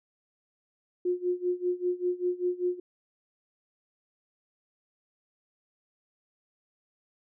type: tone with tremolo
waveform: sine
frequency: 358.3 Hz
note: F4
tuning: 44 cents sharp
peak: -23 dBFS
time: 1.05-2.8 s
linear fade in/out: 5 ms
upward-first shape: sine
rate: 5.1 Hz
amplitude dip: 90%
effects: none